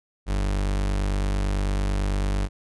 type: tone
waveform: 40% pulse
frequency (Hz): 49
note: G1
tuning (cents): 0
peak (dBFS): -21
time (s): 0.26-2.49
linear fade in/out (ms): 50
effects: resampled to 24000 Hz